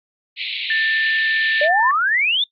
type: band-pass noise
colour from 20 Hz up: pink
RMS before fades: -26 dBFS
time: 0.36-1.69 s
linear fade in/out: 50 ms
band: 2100 to 4200 Hz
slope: 96 dB/octave
type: tone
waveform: sine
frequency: 1779 Hz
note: A6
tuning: 19 cents sharp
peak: -17 dBFS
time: 0.7-1.91 s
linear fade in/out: 2 ms
type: exponential sweep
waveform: sine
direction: up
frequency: 571 to 3661 Hz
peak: -15 dBFS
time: 1.61-2.44 s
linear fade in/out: 5 ms
effects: noise-tail reverb RT60 0.1 s tail -19 dB re dry + Opus 32 kbps